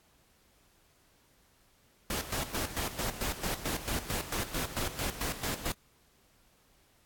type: noise with tremolo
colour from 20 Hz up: pink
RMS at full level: -33 dBFS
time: 2.1-5.72 s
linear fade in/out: 2 ms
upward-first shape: square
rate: 4.5 Hz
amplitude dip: 70%
effects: pink hiss -66 dBFS RMS until 7.05 s + AAC 64 kbps